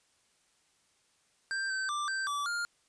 square tone with pitch steps, 1577 / 1545 / 1180 / 1561 / 1157 / 1407 Hz, G6 / G6 / D6 / G6 / D6 / F6, +10 / -26 / +8 / -8 / -26 / +12 cents, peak -32 dBFS, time 1.51-2.65 s, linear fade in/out 0 ms, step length 190 ms, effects white hiss -70 dBFS RMS until 2.88 s + resampled to 22050 Hz

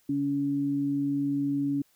sine tone pair together, 141.5 / 282.2 Hz, C#3 / C#4, +36 / +31 cents, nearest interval octave, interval 1195 cents, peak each -35 / -25 dBFS, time 0.09-1.82 s, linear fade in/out 5 ms, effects white hiss -66 dBFS RMS until 1.95 s

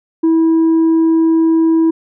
sine tone with tanh clipping, 325.6 Hz, E4, 21 cents flat, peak -9 dBFS, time 0.23-1.91 s, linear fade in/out 10 ms, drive 2 dB, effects none

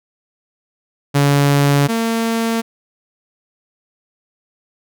sawtooth tone pair in turn, 142.1 / 227.8 Hz, C#3 / A#3, +43 / -40 cents, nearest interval minor sixth, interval 817 cents, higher second, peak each -7 / -12 dBFS, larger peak first, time 1.14-1.88 / 1.88-2.62 s, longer neither, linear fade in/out 20 ms, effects none

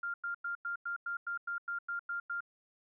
sine tone bursts, 1396.9 Hz, F6, in tune, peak -34 dBFS, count 12, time 0.03-2.406 s, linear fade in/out 5 ms, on 110 ms, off 96 ms, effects none

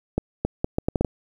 accelerating click train, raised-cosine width 2 ms, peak -8 dBFS, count 8, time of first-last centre 0.18-1.048 s, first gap 270 ms, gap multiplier 0.72, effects 8-bit

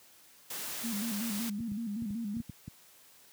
white noise, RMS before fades -39 dBFS, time 0.5-1.5 s, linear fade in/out 5 ms
sine tone with vibrato, 217.4 Hz, A3, 21 cents flat, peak -33 dBFS, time 0.83-2.42 s, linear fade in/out 20 ms, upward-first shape square, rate 5.3 Hz, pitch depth 110 cents each way
clicks, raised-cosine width 5 ms, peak -27 dBFS, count 8, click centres 1.604 / 1.717 / 2.022 / 2.106 / 2.368 / 2.402 / 2.496 / 2.679 s
effects white hiss -59 dBFS RMS until 3.32 s + high-pass 100 Hz 12 dB/octave

